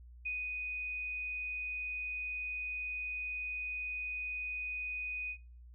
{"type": "tone with ADSR envelope", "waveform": "sine", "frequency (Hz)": 2489, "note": "D#7", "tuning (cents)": 0, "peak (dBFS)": -34, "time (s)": [0.25, 5.38], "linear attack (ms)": 11, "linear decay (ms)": 230, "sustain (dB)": -2, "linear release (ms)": 78, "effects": ["noise-tail reverb RT60 0.4 s tail -22 dB re dry", "added 60 Hz sine -51 dBFS peak until 5.74 s"]}